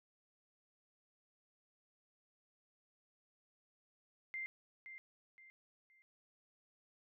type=tone with echo; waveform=sine; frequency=2093 Hz; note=C7; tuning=in tune; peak=-40 dBFS; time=4.34-4.46 s; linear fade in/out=0 ms; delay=520 ms; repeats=3; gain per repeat=-9 dB; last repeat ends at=6.02 s; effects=none